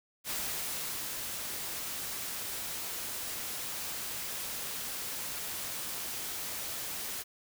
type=noise with ADSR envelope; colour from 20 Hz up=white; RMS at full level=-35 dBFS; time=0.24-7.24 s; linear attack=59 ms; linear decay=820 ms; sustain=-3 dB; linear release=32 ms; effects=none